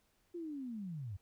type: linear sweep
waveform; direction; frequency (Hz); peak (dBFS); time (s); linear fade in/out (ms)
sine; down; 354.7 to 87.31; -40; 0.34-1.17; 10
effects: pink hiss -75 dBFS RMS until 1.21 s